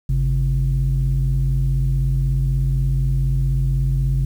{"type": "tone pair together", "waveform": "sine", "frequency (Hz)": [50.31, 134.3], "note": ["G1", "C3"], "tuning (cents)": [46, 46], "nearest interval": "octave + perfect fourth", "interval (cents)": 1700, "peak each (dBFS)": -17, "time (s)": [0.09, 4.25], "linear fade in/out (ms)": 5, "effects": ["tanh soft clip ceiling -11 dBFS", "8-bit"]}